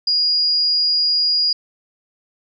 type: tone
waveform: sine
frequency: 4869 Hz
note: D#8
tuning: 38 cents flat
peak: -14 dBFS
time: 0.07-1.53 s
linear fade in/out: 5 ms
effects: none